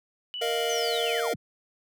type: tone with pitch glide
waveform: sine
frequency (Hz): 2960 to 3017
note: F#7 to F#7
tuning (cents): 0 to +33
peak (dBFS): -32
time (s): 0.34-1.2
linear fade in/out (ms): 0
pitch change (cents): +33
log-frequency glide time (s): 0.69-1.03
type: chord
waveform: square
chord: Bb suspended fourth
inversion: none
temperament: just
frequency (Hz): 466.2 / 621.6 / 699.2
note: Bb4 / Eb5 / F5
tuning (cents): 0 / -2 / +2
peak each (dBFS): -29 / -34 / -32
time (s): 0.41-1.34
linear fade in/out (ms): 10
type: linear sweep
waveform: sine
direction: down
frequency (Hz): 6340 to 63.5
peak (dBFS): -33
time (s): 0.69-1.36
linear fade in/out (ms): 10
effects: none